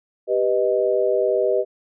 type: chord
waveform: sine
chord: G augmented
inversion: none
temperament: equal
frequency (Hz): 392 / 493.9 / 622.3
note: G4 / B4 / D#5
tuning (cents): 0 / 0 / 0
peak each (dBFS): -21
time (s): 0.27-1.65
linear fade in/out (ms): 50
effects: none